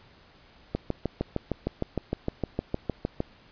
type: click train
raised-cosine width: 2 ms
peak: -13 dBFS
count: 17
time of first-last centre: 0.75-3.204 s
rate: 6.52 Hz
effects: pink hiss -56 dBFS RMS until 3.51 s + resampled to 11025 Hz